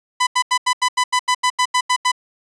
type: tone bursts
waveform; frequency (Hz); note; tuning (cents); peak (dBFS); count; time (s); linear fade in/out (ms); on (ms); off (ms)
sawtooth; 1000; B5; +21; -10; 13; 0.2-2.118; 10; 70; 84
effects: resampled to 22050 Hz